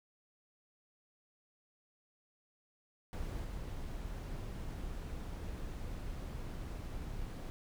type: noise with level steps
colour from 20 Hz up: brown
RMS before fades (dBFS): -40 / -42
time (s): 3.13-7.5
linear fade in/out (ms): 0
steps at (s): 3.43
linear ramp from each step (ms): 20
effects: none

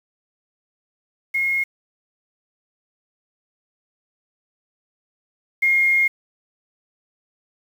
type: tone pair in turn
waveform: sine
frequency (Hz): 2154 / 2137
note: C7 / C7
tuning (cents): +50 / +36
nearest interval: unison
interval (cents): 14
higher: first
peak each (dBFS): -18 / -14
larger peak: second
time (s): 1.34-1.64 / 5.62-6.08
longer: second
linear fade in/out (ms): 10
effects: 7-bit

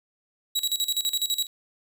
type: tone with tremolo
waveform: sawtooth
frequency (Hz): 3877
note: B7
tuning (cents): -33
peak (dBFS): -19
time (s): 0.55-1.47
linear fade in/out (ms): 10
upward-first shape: square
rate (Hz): 12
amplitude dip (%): 80
effects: none

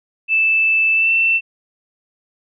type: tone with pitch glide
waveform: sine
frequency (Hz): 2637 to 2680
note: E7 to E7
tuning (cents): 0 to +28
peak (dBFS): -12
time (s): 0.28-1.41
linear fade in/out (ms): 50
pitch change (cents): +28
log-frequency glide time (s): 0.94-1.12
effects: none

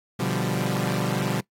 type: chord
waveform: sawtooth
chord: G dominant seventh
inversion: first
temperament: equal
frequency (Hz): 123.47 / 146.83 / 174.61 / 196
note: B2 / D3 / F3 / G3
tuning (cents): 0 / 0 / 0 / 0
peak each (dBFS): -25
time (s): 0.19-1.41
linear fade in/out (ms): 10
effects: noise-tail reverb RT60 0.1 s tail -20 dB re dry + AAC 48 kbps

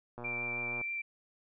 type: click train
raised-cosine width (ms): 1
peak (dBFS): -30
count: 77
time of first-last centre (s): 0.18-0.813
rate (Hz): 120
type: tone with vibrato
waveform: sine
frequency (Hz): 2353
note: D7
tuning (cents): +3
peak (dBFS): -34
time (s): 0.24-1.02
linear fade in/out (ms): 10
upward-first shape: triangle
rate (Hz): 6.3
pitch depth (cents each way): 10
effects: none

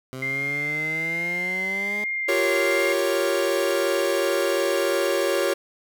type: exponential sweep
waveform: 15% pulse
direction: up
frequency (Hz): 129.2 to 209.8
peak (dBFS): -26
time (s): 0.13-2.04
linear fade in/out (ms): 0
type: tone with vibrato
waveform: sine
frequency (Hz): 2093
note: C7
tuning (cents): 0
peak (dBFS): -24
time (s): 0.22-2.93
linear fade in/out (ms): 5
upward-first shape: triangle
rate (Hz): 1.2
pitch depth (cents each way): 24
type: chord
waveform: 45% pulse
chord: G half-diminished seventh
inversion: third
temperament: equal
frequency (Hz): 349.2 / 392 / 466.2 / 554.4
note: F4 / G4 / Bb4 / Db5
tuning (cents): 0 / 0 / 0 / 0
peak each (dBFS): -27 / -26 / -29 / -24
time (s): 2.28-5.54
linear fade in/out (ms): 10
effects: none

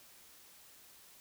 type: silence
effects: white hiss -59 dBFS RMS until 1.2 s

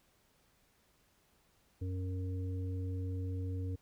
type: harmonic tone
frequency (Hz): 92.5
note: F#2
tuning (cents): 0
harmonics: 1 / 3 / 5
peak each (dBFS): -35 / -45 / -49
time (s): 1.81-3.76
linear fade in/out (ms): 10
effects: pink hiss -71 dBFS RMS until 3.81 s

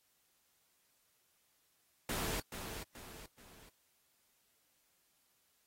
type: noise with echo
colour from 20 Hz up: pink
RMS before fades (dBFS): -39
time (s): 2.09-2.4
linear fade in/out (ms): 2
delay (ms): 430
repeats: 3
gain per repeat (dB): -7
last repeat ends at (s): 3.69
effects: white hiss -75 dBFS RMS until 5.66 s + AAC 48 kbps

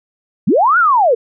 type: linear two-way sweep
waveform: sine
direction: up then down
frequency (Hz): 138.59 to 1484 to 430.6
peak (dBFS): -8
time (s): 0.47-1.15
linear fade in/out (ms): 10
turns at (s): 0.78
effects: none

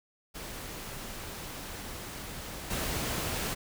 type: noise with level steps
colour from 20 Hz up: pink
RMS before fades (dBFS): -41 / -33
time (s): 0.34-3.55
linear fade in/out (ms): 20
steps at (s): 2.7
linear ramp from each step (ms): 10
effects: none

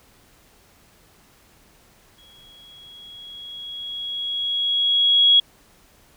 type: tone with exponential growth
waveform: sine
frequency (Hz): 3322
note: G#7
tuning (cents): 0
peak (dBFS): -10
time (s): 2.18-5.4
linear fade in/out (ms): 5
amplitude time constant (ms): 700
effects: pink hiss -55 dBFS RMS until 6.16 s

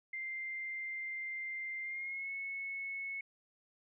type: tone with pitch glide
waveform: sine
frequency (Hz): 2093 to 2198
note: C7 to C#7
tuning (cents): 0 to -15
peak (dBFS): -38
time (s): 0.13-3.21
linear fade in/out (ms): 5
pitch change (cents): +85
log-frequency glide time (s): 1.83-2.31
effects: none

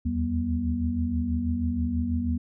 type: tone cluster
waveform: sine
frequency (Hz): 76.5 / 82.7 / 192.4 / 240.2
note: D#2 / E2 / G3 / B3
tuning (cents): -29 / +6 / -32 / -48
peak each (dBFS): -33 / -28 / -35 / -27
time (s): 0.05-2.38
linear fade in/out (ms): 10
effects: none

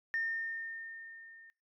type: tone with level ramp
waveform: sine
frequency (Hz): 1819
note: A#6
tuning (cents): -43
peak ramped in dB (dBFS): -29 to -53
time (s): 0.14-1.5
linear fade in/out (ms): 0
effects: noise-tail reverb RT60 0.4 s tail -26 dB re dry + tanh soft clip ceiling -26 dBFS

